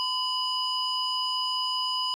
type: tone cluster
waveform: sine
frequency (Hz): 1015 / 2952 / 4977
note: B5 / F#7 / D#8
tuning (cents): +47 / -5 / 0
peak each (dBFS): -29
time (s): 0-2.14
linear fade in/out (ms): 0
effects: tanh soft clip ceiling -20 dBFS